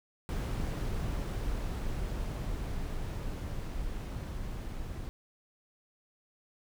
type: noise with level ramp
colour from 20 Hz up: brown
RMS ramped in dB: -32 to -39 dBFS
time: 0.29-5.09 s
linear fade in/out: 0 ms
effects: none